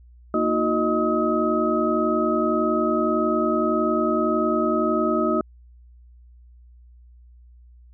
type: tone cluster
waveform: sine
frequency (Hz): 231.8 / 313.5 / 364.4 / 622 / 1271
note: A#3 / D#4 / F#4 / D#5 / D#6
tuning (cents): -10 / +13 / -26 / -1 / +36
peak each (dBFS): -25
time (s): 0.34-5.41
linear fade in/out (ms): 2
effects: added 60 Hz sine -46 dBFS peak until 7.93 s